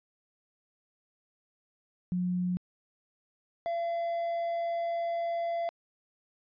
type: tone pair in turn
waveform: sine / triangle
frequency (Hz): 179.9 / 679.2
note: F#3 / F5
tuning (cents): -48 / -48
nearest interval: octave + major seventh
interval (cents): 2300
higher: second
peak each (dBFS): -27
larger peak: neither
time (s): 2.12-2.57 / 3.66-5.69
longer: second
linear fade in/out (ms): 0
effects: resampled to 11025 Hz